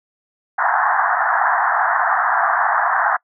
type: band-pass noise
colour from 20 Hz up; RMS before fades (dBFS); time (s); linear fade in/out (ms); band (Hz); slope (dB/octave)
pink; -17; 0.58-3.17; 10; 690 to 1800; 96
effects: noise-tail reverb RT60 0.1 s tail -25 dB re dry